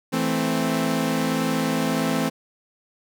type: chord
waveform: sawtooth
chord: A minor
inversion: second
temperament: equal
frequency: 164.81 / 220 / 261.6 Hz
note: E3 / A3 / C4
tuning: 0 / 0 / 0 cents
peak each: -23 / -22 / -20 dBFS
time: 0.12-2.3 s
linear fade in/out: 20 ms
effects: none